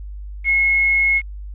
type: tone with quantisation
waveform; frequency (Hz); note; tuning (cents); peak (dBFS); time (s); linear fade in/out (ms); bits
sine; 2172; C#7; -36; -13; 0.44-1.22; 50; 6
effects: added 50 Hz sine -29 dBFS peak until 1.54 s + resampled to 8000 Hz